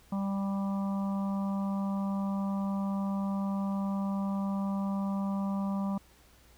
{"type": "harmonic tone", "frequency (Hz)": 196.7, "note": "G3", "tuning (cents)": 6, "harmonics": [1, 3, 4, 5, 6], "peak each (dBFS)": [-29, -43, -45, -43, -46], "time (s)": [0.12, 5.98], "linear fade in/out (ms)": 5, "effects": ["added 60 Hz sine -61 dBFS peak until 6.57 s", "pink hiss -61 dBFS RMS until 6.57 s"]}